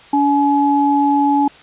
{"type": "tone pair together", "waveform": "sine", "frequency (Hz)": [285.3, 848], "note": ["C#4", "G#5"], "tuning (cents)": [50, 36], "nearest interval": "octave + perfect fifth", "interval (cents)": 1886, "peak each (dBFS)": -14, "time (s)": [0.13, 1.48], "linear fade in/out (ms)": 5, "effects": ["white hiss -42 dBFS RMS until 1.62 s", "resampled to 8000 Hz"]}